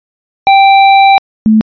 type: tone pair in turn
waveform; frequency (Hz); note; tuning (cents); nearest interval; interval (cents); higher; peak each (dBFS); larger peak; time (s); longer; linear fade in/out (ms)
square / sine; 784 / 218; G5 / A3; 0 / -16; octave + minor seventh; 2216; first; -3; neither; 0.47-1.18 / 1.46-1.61; first; 0
effects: resampled to 11025 Hz